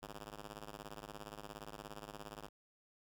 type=ring-modulated tone; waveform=5% pulse; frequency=103.9 Hz; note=G#2; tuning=1 cent sharp; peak=-34 dBFS; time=0.02-2.49 s; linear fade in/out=10 ms; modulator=60.5 Hz; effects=none